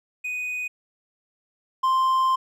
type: tone pair in turn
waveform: triangle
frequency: 2489 / 1046.5 Hz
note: D#7 / C6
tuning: 0 / 0 cents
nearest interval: octave + minor third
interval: 1500 cents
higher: first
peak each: -25 / -16 dBFS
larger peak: second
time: 0.24-0.68 / 1.83-2.36 s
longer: second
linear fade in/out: 10 ms
effects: none